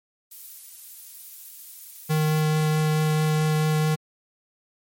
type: noise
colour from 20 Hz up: violet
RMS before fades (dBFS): -40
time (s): 0.31-2.42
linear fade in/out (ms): 5
type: tone with vibrato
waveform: square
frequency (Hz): 154.7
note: D#3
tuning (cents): -10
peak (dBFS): -20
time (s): 2.09-3.96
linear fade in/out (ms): 20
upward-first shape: triangle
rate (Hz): 4.6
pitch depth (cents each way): 9
effects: MP3 64 kbps